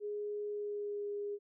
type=tone with pitch glide; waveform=sine; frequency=415.3 to 409.3 Hz; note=G#4 to G#4; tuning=0 to -25 cents; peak=-36 dBFS; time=0-1.39 s; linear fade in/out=50 ms; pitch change=-25 cents; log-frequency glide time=0.48-1.09 s; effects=none